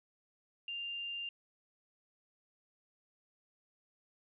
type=tone; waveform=sine; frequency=2794 Hz; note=F7; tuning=in tune; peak=-38 dBFS; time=0.68-1.29 s; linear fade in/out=2 ms; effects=none